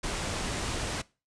pink low-pass noise, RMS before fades -33 dBFS, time 0.03-1.02 s, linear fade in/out 10 ms, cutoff 9400 Hz, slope 48 dB/octave, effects noise-tail reverb RT60 0.3 s tail -21 dB re dry

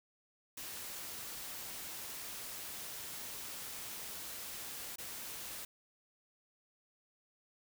white noise with dropouts, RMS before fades -45 dBFS, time 0.57-5.65 s, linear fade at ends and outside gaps 5 ms, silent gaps 4.959-4.983 s, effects none

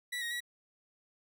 30% pulse tone with pitch steps, 1954 / 1877 / 1931 Hz, B6 / A#6 / B6, -19 / +11 / -39 cents, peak -32 dBFS, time 0.12-0.405 s, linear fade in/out 10 ms, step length 95 ms, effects none

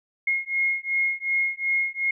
sine beating tone pair, 2151 / 2153.7 Hz, C7 / C7, +47 / +49 cents, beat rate 2.7 Hz, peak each -25 dBFS, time 0.27-2.11 s, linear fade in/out 5 ms, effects none

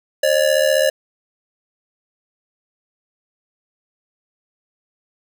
square ring-modulated tone, 573 Hz, D5, 43 cents flat, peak -11 dBFS, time 0.23-0.9 s, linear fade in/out 5 ms, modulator 37.6 Hz, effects none

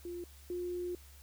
sine tone pair in turn, 349.2 / 355.1 Hz, F4 / F4, 0 / +29 cents, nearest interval unison, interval 29 cents, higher second, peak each -39 / -35 dBFS, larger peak second, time 0.05-0.24 / 0.5-0.95 s, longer second, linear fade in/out 2 ms, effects added 70 Hz sine -54 dBFS peak until 1.22 s + white hiss -60 dBFS RMS until 1.22 s

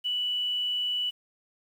sine tone with quantisation, 2960 Hz, F#7, in tune, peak -26 dBFS, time 0.04-1.11 s, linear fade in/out 20 ms, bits 9, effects none

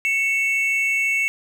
triangle tone pair together, 2217 / 2673 Hz, C#7 / E7, 0 / +23 cents, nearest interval minor third, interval 323 cents, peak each -18 / -21 dBFS, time 0.05-1.28 s, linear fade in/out 0 ms, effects none

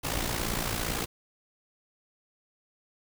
pink noise with amplitude modulation, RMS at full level -28 dBFS, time 0.03-1.06 s, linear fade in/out 20 ms, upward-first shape sine, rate 57.6 Hz, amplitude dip 65%, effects none

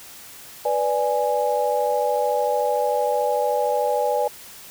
sine chord, G# diminished, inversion first, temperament equal, 493.9 / 587.3 / 830.6 Hz, B4 / D5 / G#5, 0 / 0 / 0 cents, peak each -23 dBFS, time 0.65-4.28 s, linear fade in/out 5 ms, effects white hiss -42 dBFS RMS until 4.7 s

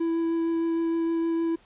triangle tone with vibrato, 331.3 Hz, E4, 9 cents sharp, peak -21 dBFS, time 0-1.56 s, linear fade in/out 10 ms, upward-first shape triangle, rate 6.5 Hz, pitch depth 10 cents each way, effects pink hiss -58 dBFS RMS until 1.65 s + resampled to 8000 Hz

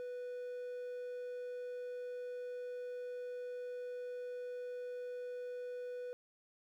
triangle tone, 493.9 Hz, B4, in tune, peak -39 dBFS, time 0-6.13 s, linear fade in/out 0 ms, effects 12-bit

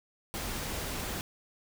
pink noise, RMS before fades -36 dBFS, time 0.34-1.21 s, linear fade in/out 0 ms, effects none

